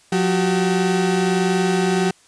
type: tone pair together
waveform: 35% pulse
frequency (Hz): 180.28 / 382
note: F#3 / G4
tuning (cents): -45 / -45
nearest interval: octave + minor second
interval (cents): 1300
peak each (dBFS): -17 / -18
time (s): 0.12-2.11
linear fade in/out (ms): 5
effects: white hiss -53 dBFS RMS until 2.27 s + resampled to 22050 Hz